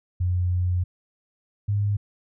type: tone pair in turn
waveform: sine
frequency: 89.7 / 102.3 Hz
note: F2 / G#2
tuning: +47 / -26 cents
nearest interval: major second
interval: 227 cents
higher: second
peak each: -20 dBFS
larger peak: neither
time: 0.2-0.84 / 1.68-1.97 s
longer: first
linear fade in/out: 10 ms
effects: none